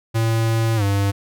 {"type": "tone with pitch glide", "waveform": "square", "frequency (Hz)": [113.2, 99.69], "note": ["A2", "G2"], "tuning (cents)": [50, 30], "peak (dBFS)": -17, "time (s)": [0.14, 1.12], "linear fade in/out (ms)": 20, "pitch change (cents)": -220, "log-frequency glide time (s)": [0.76, 0.83], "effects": []}